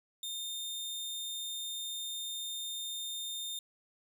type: tone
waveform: sawtooth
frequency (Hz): 3634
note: A#7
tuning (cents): -45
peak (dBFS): -34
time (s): 0.23-3.59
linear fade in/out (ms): 2
effects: none